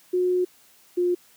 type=tone pair in turn; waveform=sine; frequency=362.5 / 355.2 Hz; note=F#4 / F4; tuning=-35 / +29 cents; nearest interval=unison; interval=36 cents; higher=first; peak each=-19 dBFS; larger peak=neither; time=0.13-0.45 / 0.97-1.15 s; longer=first; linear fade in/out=10 ms; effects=white hiss -56 dBFS RMS until 1.36 s + high-pass 100 Hz 12 dB/octave